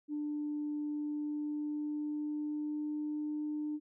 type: tone with pitch glide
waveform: sine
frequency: 296.9 to 300.7 Hz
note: D4 to D4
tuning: +19 to +41 cents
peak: -33 dBFS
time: 0.08-3.8 s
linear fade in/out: 50 ms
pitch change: +22 cents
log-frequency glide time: 0.95-3.29 s
effects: tanh soft clip ceiling -29 dBFS